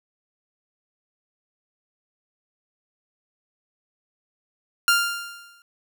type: tone with exponential decay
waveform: sawtooth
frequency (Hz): 1396.9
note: F6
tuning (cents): 0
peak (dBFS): -10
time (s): 4.88-5.62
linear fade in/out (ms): 1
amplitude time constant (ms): 160
effects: none